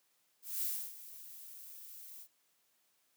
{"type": "noise with ADSR envelope", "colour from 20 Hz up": "violet", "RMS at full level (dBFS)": -35, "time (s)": [0.42, 2.28], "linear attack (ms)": 210, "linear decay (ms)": 290, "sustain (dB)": -16, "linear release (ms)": 61, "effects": ["white hiss -75 dBFS RMS until 3.16 s", "high-pass 150 Hz 12 dB/octave"]}